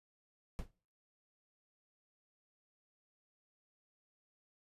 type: noise with exponential decay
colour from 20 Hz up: brown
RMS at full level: -35 dBFS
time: 0.59-0.71 s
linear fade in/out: 0 ms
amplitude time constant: 25 ms
effects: noise-tail reverb RT60 0.4 s tail -22 dB re dry + resampled to 32000 Hz